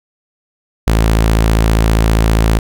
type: tone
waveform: sawtooth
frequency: 55 Hz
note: A1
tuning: in tune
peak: -5 dBFS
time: 0.87-2.59 s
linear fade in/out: 5 ms
effects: none